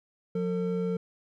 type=tone pair together; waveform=triangle; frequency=179.2 / 451.6 Hz; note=F3 / A4; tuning=+45 / +45 cents; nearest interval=octave + major third; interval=1600 cents; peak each=-27 / -28 dBFS; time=0.35-0.97 s; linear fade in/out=5 ms; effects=none